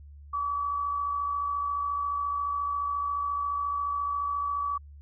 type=tone with amplitude modulation; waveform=sine; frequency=1144 Hz; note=D6; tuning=46 cents flat; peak=-25 dBFS; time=0.33-4.78 s; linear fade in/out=10 ms; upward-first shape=sine; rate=54.3 Hz; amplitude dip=40%; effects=added 72 Hz sine -45 dBFS peak until 5.01 s